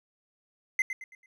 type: tone with echo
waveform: triangle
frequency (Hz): 2062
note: C7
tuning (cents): -26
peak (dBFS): -20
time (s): 0.79-0.82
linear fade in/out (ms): 2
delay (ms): 110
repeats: 4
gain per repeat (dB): -9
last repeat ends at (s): 1.26
effects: none